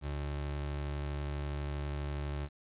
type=tone; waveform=30% pulse; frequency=72.3 Hz; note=D2; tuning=27 cents flat; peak=-32 dBFS; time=0.01-2.49 s; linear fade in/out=50 ms; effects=resampled to 8000 Hz + 10-bit